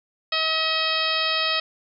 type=harmonic tone; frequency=638 Hz; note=D#5; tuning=43 cents sharp; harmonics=1 / 2 / 3 / 4 / 5 / 6 / 7 / 8; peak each=-31 / -28 / -30 / -28 / -28 / -28 / -30 / -30 dBFS; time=0.32-1.6 s; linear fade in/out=5 ms; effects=none